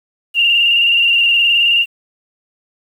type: tone with vibrato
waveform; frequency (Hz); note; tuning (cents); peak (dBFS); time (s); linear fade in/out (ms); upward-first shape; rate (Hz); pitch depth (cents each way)
sine; 2794; F7; 0; -9; 0.34-1.86; 50; square; 19; 28
effects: 7-bit